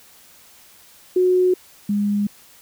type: tone pair in turn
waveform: sine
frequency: 365.7 / 204.8 Hz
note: F#4 / G#3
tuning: -20 / -24 cents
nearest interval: minor seventh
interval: 1004 cents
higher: first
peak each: -13 / -17 dBFS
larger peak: first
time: 1.16-1.54 / 1.89-2.27 s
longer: neither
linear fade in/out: 5 ms
effects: white hiss -49 dBFS RMS until 2.61 s